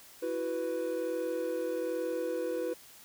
triangle chord, E suspended second, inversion none, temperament just, 329.6 / 370.8 / 494.4 Hz, E4 / F#4 / B4, 0 / +4 / +2 cents, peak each -35 / -36 / -31 dBFS, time 0.22-2.74 s, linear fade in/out 10 ms, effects white hiss -54 dBFS RMS until 3.04 s

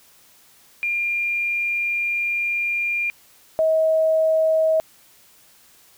sine tone pair in turn, 2400 / 637.5 Hz, D7 / D#5, +37 / +42 cents, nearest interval octave + major seventh, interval 2295 cents, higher first, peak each -20 / -15 dBFS, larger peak second, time 0.83-3.1 / 3.59-4.8 s, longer first, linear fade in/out 0 ms, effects white hiss -53 dBFS RMS until 5.97 s

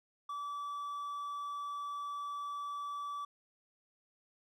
triangle tone, 1154 Hz, D6, 31 cents flat, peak -36 dBFS, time 0.29-3.25 s, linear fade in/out 5 ms, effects none

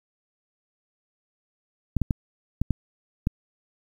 clicks, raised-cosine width 5 ms, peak -10 dBFS, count 6, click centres 1.967 / 2.017 / 2.108 / 2.616 / 2.707 / 3.271 s, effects 8-bit

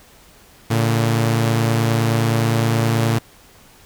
sawtooth tone pair together, 113.82 / 143.4 Hz, A#2 / D3, -41 / -41 cents, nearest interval major third, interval 400 cents, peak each -12 / -19 dBFS, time 0.7-3.19 s, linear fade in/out 10 ms, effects pink hiss -48 dBFS RMS until 3.85 s

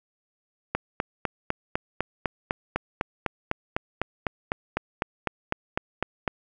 click train, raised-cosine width 0.5 ms, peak -9 dBFS, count 23, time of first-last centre 0.75-6.278 s, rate 3.98 Hz, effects none

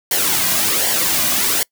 white noise with flanger, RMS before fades -17 dBFS, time 0.11-1.63 s, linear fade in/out 2 ms, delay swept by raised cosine 0.78 to 2.28 ms, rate 1.3 Hz, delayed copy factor -0.6, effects noise-tail reverb RT60 0.1 s tail -25 dB re dry

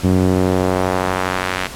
sawtooth tone with band-pass filter sweep, 92.5 Hz, F#2, in tune, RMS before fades -17 dBFS, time 0.03-1.68 s, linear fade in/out 20 ms, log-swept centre 220 to 2300 Hz, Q 0.92, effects pink hiss -32 dBFS RMS until 1.75 s + low-pass 12000 Hz 12 dB/octave

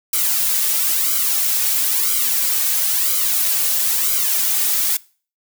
blue noise with flanger, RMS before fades -18 dBFS, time 0.13-4.97 s, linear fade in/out 5 ms, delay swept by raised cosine 1.1 to 3 ms, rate 1 Hz, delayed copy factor -0.85, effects noise-tail reverb RT60 0.4 s tail -22 dB re dry

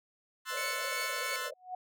sawtooth chord, F# half-diminished seventh, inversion second, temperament equal with one note detuned, 1046.5 / 1322.3 / 1480 / 1760 Hz, C6 / E6 / F#6 / A6, 0 / +5 / 0 / 0 cents, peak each -37 dBFS, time 0.45-1.51 s, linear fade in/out 50 ms
pink band-pass noise, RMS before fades -44 dBFS, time 0.5-1.54 s, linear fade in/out 10 ms, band 490 to 630 Hz, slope 96 dB/octave
sawtooth tone with tremolo, 2217 Hz, C#7, in tune, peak -32 dBFS, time 0.57-1.36 s, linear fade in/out 2 ms, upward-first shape sine, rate 2.9 Hz, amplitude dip 45%
sine tone with exponential growth, 735 Hz, F#5, 12 cents flat, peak -33 dBFS, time 1.54-1.75 s, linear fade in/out 5 ms, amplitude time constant 45 ms
effects none

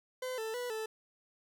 40% pulse tone with pitch steps, 510 / 442.7 / 491 / 438.8 Hz, C5 / A4 / B4 / A4, -44 / +11 / -10 / -5 cents, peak -35 dBFS, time 0.22-0.86 s, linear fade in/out 5 ms, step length 160 ms, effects none

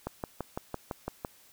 click train, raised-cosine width 1 ms, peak -19 dBFS, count 8, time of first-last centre 0.07-1.248 s, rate 5.94 Hz, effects white hiss -59 dBFS RMS until 1.52 s

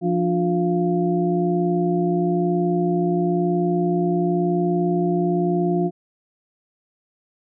sine tone cluster, 173.5 / 294.7 / 355.7 / 693 Hz, F3 / D4 / F4 / F5, -11 / +6 / +32 / -14 cents, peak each -21 / -27 / -21 / -27 dBFS, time 0.01-5.91 s, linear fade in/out 50 ms, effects none

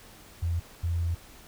sine tone pair in turn, 84.9 / 84.9 Hz, F2 / F2, -48 / -48 cents, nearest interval unison, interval 0 cents, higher neither, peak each -25 dBFS, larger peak neither, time 0.42-0.6 / 0.83-1.15 s, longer second, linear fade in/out 10 ms, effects pink hiss -51 dBFS RMS until 1.47 s

